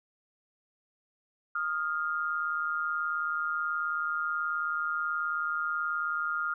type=tone pair together; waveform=sine; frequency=1245 / 1403.6 Hz; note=D#6 / F6; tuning=+1 / +8 cents; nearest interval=major second; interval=207 cents; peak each=-33 / -30 dBFS; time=1.55-6.54 s; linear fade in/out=5 ms; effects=none